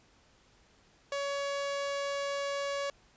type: tone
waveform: sawtooth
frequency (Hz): 562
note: C#5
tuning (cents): +24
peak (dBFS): -28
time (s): 1.12-2.9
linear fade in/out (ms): 2
effects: pink hiss -64 dBFS RMS until 3.16 s + resampled to 16000 Hz